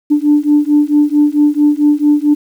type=beating tone pair; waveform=sine; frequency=293 / 297.5 Hz; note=D4 / D4; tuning=-4 / +22 cents; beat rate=4.5 Hz; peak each=-10 dBFS; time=0.1-2.35 s; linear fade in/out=20 ms; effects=tanh soft clip ceiling -1 dBFS + 7-bit